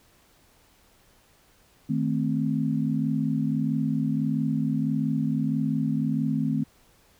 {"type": "chord", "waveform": "sine", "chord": "A diminished", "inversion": "second", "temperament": "equal", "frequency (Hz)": [155.56, 220, 261.6], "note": ["Eb3", "A3", "C4"], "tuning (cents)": [0, 0, 0], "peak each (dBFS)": -27, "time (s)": [1.89, 6.64], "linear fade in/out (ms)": 10, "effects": ["pink hiss -60 dBFS RMS until 7.19 s"]}